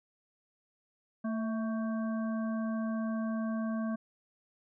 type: harmonic tone with a mistuned harmonic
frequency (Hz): 223.8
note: A3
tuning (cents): +30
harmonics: 1 / 3 / 5 / 7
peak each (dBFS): -31 / -41 / -45 / -48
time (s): 1.24-3.96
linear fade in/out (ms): 10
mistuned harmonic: 3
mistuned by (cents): -47
effects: none